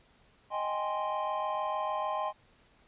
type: chord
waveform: triangle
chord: Ab major seventh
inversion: second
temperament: equal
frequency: 622.3 / 784 / 830.6 / 1046.5 Hz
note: Eb5 / G5 / Ab5 / C6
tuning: 0 / 0 / 0 / 0 cents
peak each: -34 / -36 / -35 / -32 dBFS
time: 0.5-2.33 s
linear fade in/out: 50 ms
effects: pink hiss -64 dBFS RMS until 2.87 s + resampled to 8000 Hz